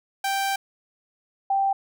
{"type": "tone pair in turn", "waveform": ["sawtooth", "sine"], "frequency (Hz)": [784, 784], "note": ["G5", "G5"], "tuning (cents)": [0, 0], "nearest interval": "unison", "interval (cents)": 0, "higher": "neither", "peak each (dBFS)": -19, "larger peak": "neither", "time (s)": [[0.24, 0.56], [1.5, 1.73]], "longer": "first", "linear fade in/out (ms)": 5, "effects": []}